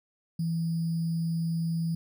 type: tone with sample-and-hold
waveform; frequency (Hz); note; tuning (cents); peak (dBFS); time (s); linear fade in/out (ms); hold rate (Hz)
sine; 165.2; E3; +4; -26; 0.39-1.95; 5; 4900
effects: none